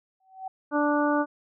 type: tone with exponential growth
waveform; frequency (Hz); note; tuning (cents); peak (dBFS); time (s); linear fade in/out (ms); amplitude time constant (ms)
sine; 760; F#5; +46; -29; 0.2-0.48; 5; 60
type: harmonic tone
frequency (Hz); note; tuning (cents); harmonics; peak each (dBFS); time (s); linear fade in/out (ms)
293.7; D4; 0; 1 / 2 / 3 / 4 / 5; -24 / -27 / -29 / -30 / -31; 0.71-1.26; 50
effects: none